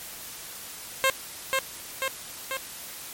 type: tone with echo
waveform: 10% pulse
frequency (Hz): 532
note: C5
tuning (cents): +29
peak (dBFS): -11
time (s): 1.04-1.1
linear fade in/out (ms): 0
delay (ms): 490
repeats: 3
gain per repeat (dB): -3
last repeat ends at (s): 2.57
effects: white hiss -40 dBFS RMS until 3.13 s + MP3 64 kbps